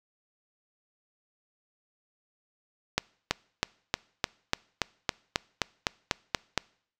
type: accelerating click train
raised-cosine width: 0.2 ms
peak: -6 dBFS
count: 14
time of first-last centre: 2.98-6.577 s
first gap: 330 ms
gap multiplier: 0.97
effects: noise-tail reverb RT60 0.6 s tail -25 dB re dry